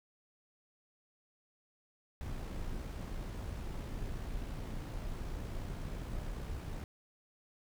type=noise with amplitude modulation; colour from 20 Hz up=brown; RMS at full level=-39 dBFS; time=2.21-6.84 s; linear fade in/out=0 ms; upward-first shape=sine; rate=60.2 Hz; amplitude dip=30%; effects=none